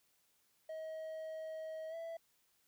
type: tone with pitch glide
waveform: triangle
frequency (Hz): 635 to 661.6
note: D#5 to E5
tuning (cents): +35 to +6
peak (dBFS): -40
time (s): 0.69-2.17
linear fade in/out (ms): 5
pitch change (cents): +71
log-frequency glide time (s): 1.89-1.95
effects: white hiss -75 dBFS RMS until 2.67 s